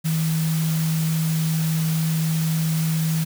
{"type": "tone in noise", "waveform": "sine", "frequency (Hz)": 160, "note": "D#3", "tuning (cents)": 49, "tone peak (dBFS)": -19, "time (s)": [0.04, 3.25], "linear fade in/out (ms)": 20, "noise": "white", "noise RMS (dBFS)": -32, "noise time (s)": [0.04, 3.25], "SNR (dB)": 10, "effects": []}